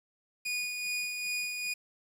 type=tone with tremolo; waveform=sawtooth; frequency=2460 Hz; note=D#7; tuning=20 cents flat; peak=-27 dBFS; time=0.45-1.74 s; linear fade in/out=10 ms; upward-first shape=sine; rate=2.5 Hz; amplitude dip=40%; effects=low-pass 12000 Hz 12 dB/octave + 9-bit